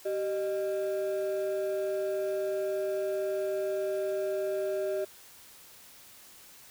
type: ring-modulated tone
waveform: triangle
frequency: 500 Hz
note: B4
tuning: 21 cents sharp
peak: -23 dBFS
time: 0.05-5.05 s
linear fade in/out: 10 ms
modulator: 114 Hz
effects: tanh soft clip ceiling -19 dBFS + white hiss -53 dBFS RMS until 6.7 s